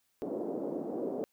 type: band-pass noise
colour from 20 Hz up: pink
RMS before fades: -36 dBFS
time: 0.22-1.24 s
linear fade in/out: 0 ms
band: 260 to 560 Hz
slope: 24 dB/octave
effects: white hiss -75 dBFS RMS until 1.32 s